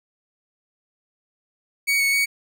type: tone with pitch steps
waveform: 40% pulse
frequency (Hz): 2247 / 2216 / 2240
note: C#7 / C#7 / C#7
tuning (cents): +23 / -1 / +18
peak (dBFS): -17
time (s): 1.87-2.26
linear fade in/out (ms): 20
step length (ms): 130
effects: none

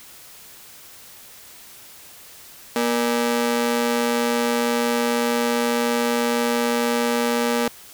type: ring-modulated tone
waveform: sawtooth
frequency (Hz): 355.9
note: F4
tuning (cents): +33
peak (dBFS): -12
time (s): 2.76-7.68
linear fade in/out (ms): 0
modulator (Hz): 117
effects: white hiss -44 dBFS RMS until 7.93 s

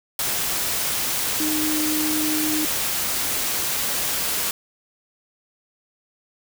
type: tone in noise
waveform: sine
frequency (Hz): 308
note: D#4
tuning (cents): -17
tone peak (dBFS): -23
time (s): 1.4-2.65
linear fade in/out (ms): 2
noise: white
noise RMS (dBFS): -24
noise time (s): 0.19-4.51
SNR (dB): -2
effects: none

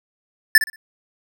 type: tone with echo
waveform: square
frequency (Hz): 1760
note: A6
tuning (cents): 0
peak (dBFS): -7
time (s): 0.55-0.58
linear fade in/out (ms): 2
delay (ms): 60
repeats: 3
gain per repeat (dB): -12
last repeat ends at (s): 0.76
effects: none

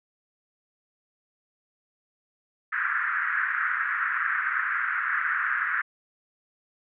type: band-pass noise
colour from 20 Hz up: white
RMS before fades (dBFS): -27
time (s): 2.72-5.82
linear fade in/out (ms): 10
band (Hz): 1300 to 1800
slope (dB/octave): 48
effects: none

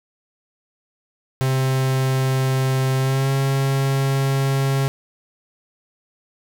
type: tone with pitch glide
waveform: 45% pulse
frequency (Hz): 131.9 to 136.16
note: C3 to C#3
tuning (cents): +14 to -31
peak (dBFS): -17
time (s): 1.41-4.88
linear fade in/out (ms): 0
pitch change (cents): +55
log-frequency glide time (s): 2.98-3.31
effects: none

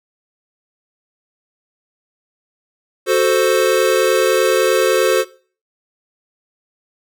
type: chord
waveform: square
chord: F# diminished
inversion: none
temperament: equal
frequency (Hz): 370 / 440 / 523.3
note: F#4 / A4 / C5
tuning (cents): 0 / 0 / 0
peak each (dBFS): -17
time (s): 3.06-5.25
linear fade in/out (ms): 50
effects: noise-tail reverb RT60 0.4 s tail -19 dB re dry

